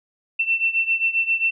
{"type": "beating tone pair", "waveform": "sine", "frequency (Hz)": [2687, 2694.5], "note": ["E7", "E7"], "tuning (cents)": [33, 37], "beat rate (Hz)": 7.5, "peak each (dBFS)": [-20, -23], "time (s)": [0.39, 1.51], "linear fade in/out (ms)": 10, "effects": []}